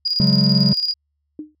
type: tone with tremolo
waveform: sine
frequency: 4866 Hz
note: D#8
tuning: 39 cents flat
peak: -16 dBFS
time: 0.05-0.94 s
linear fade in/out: 10 ms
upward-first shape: square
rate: 18 Hz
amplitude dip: 55%
type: chord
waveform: triangle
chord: C# suspended fourth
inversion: none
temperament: equal with one note detuned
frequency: 138.59 / 185 / 206.7 Hz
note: C#3 / F#3 / G#3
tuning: 0 / 0 / -8 cents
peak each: -16 dBFS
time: 0.2-0.73 s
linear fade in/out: 0 ms
type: tone with exponential decay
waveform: sine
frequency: 304.8 Hz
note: D#4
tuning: 36 cents flat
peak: -24 dBFS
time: 1.39-1.55 s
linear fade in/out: 2 ms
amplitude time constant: 34 ms
effects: added 73 Hz sine -69 dBFS peak until 1.6 s